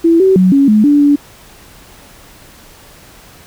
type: tone with pitch steps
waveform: sine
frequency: 332.6 / 381 / 185.3 / 277.5 / 213.1 / 290.2 / 287.9 Hz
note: E4 / G4 / F#3 / C#4 / G#3 / D4 / D4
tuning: +16 / -49 / +3 / +2 / +45 / -21 / -34 cents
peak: -5 dBFS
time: 0.04-1.16 s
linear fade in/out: 10 ms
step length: 160 ms
effects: pink hiss -40 dBFS RMS until 3.46 s